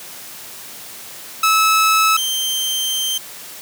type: tone pair in turn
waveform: sawtooth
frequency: 1300 / 3135 Hz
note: E6 / G7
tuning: -24 / -1 cents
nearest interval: octave + minor third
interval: 1523 cents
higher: second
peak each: -8 / -15 dBFS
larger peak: first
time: 1.43-2.17 / 2.17-3.18 s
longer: second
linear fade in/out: 5 ms
effects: white hiss -35 dBFS RMS until 3.61 s + high-pass 100 Hz 12 dB/octave